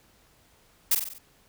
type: noise with echo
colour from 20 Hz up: blue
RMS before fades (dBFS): -21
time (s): 0.91-0.95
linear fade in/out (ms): 5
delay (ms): 47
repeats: 5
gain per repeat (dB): -5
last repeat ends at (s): 1.185
effects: pink hiss -61 dBFS RMS until 1.48 s